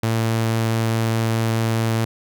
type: tone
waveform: sawtooth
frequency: 113.1 Hz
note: A2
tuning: 48 cents sharp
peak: -14 dBFS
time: 0.03-2.05 s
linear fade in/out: 5 ms
effects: none